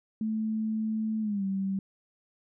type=tone with pitch glide; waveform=sine; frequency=218.7 to 193.72 Hz; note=A3 to G3; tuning=-10 to -20 cents; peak=-27 dBFS; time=0.21-1.79 s; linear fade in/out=2 ms; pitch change=-210 cents; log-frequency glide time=1.21-1.44 s; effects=none